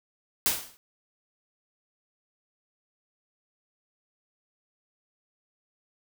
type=noise with exponential decay; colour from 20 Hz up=white; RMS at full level=-21 dBFS; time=0.46-0.77 s; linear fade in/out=0 ms; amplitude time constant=67 ms; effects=none